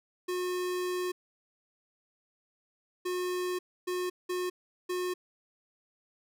square tone bursts at uneven times, 361.8 Hz, F#4, 39 cents flat, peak -31 dBFS, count 5, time 0.28-1.12 / 3.05-3.59 / 3.87-4.1 / 4.29-4.5 / 4.89-5.14 s, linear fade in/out 10 ms, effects none

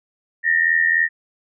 sine tone pair together, 1800 / 1883.5 Hz, A6 / A#6, +39 / +17 cents, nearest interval minor second, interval 78 cents, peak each -17 dBFS, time 0.43-1.09 s, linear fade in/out 50 ms, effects none

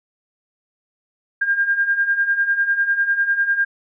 sine beating tone pair, 1600 / 1610 Hz, G6 / G6, +35 / +46 cents, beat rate 10 Hz, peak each -22 / -17 dBFS, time 1.41-3.65 s, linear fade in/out 10 ms, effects none

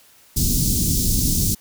pink band-stop noise, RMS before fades -19 dBFS, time 0.36-1.55 s, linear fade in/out 10 ms, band 270 to 5000 Hz, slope 24 dB/octave, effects white hiss -52 dBFS RMS until 1.6 s

